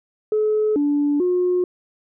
sine tone with pitch steps, 428.4 / 290.1 / 360.2 Hz, A4 / D4 / F#4, -46 / -21 / -46 cents, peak -15 dBFS, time 0.32-1.64 s, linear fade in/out 2 ms, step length 440 ms, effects tanh soft clip ceiling -12 dBFS

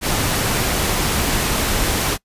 pink noise, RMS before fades -19 dBFS, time 0.01-2.18 s, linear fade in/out 50 ms, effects noise-tail reverb RT60 0.1 s tail -23 dB re dry + resampled to 32000 Hz

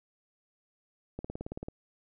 click train, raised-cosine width 2 ms, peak -24 dBFS, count 10, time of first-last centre 1.19-1.685 s, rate 18.2 Hz, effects none

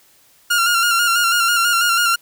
sawtooth tone with vibrato, 1396.9 Hz, F6, in tune, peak -10 dBFS, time 0.5-2.16 s, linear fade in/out 10 ms, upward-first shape square, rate 6.1 Hz, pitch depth 35 cents each way, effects white hiss -53 dBFS RMS until 2.21 s

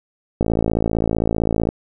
click train, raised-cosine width 2 ms, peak -5 dBFS, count 72, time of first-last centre 0.41-1.689 s, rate 55.5 Hz, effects none

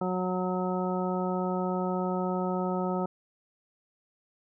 harmonic tone, 183.3 Hz, F#3, 16 cents flat, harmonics 1 / 2 / 3 / 4 / 5 / 7, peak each -30 / -33 / -35 / -36 / -37 / -38 dBFS, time 0.01-3.06 s, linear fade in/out 5 ms, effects none

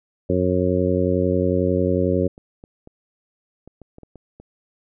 harmonic tone, 91.1 Hz, F#2, 26 cents flat, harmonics 1 / 2 / 3 / 4 / 5 / 6, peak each -24 / -24 / -24 / -24 / -24 / -24 dBFS, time 0.29-2.28 s, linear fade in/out 10 ms
clicks, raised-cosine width 2 ms, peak -28 dBFS, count 9, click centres 2.379 / 2.639 / 2.874 / 3.676 / 3.817 / 3.984 / 4.033 / 4.157 / 4.4 s
effects none

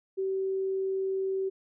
sine tone, 383.7 Hz, G4, 37 cents flat, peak -27 dBFS, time 0.17-1.5 s, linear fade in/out 20 ms, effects none

